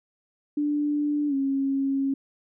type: tone with pitch glide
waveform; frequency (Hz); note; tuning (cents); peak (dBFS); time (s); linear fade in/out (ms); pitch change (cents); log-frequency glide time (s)
sine; 294.1 to 272.8; D4 to C#4; +3 to -28; -22; 0.57-2.14; 5; -131; 1.28-1.34
effects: none